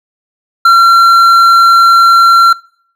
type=tone with hard clipping; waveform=triangle; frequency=1365 Hz; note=F6; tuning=40 cents flat; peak=-3 dBFS; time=0.65-2.53 s; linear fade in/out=5 ms; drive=9 dB; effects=noise-tail reverb RT60 0.6 s tail -25 dB re dry